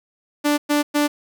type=tone bursts; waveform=sawtooth; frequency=293.7 Hz; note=D4; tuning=in tune; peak=-12 dBFS; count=3; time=0.44-1.08 s; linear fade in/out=20 ms; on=140 ms; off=110 ms; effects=8-bit